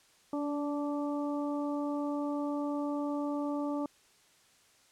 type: harmonic tone with a mistuned harmonic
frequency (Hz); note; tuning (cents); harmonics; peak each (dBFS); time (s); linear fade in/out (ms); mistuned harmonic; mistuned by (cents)
291.5; D4; -13; 1 / 2 / 3 / 4; -32 / -38 / -42 / -44; 0.33-3.86; 2; 1; -17
effects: white hiss -64 dBFS RMS until 4.91 s + low-pass 9000 Hz 12 dB/octave